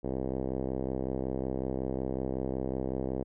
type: tone with low-pass filter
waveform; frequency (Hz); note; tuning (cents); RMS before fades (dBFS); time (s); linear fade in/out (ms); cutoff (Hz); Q
5% pulse; 65.41; C2; 0; -33; 0.03-3.24; 20; 450; 1.2
effects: none